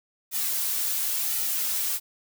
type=noise with flanger; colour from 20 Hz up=blue; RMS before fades=-27 dBFS; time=0.31-2 s; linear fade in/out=50 ms; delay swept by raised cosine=1.8 to 3.9 ms; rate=0.93 Hz; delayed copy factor=-0.55; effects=none